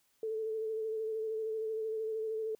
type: tone with vibrato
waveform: sine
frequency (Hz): 440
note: A4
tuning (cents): 0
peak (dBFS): -33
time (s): 0.23-2.55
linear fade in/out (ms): 2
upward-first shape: sine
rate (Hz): 13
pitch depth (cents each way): 27
effects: white hiss -73 dBFS RMS until 2.59 s